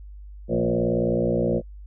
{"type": "tone with frequency modulation", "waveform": "sine", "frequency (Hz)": 352.5, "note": "F4", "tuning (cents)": 16, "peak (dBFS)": -19, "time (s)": [0.48, 1.62], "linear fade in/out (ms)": 50, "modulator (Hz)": 59.1, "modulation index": 3.9, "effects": ["noise-tail reverb RT60 0.1 s tail -26 dB re dry", "added 50 Hz sine -38 dBFS peak until 1.86 s"]}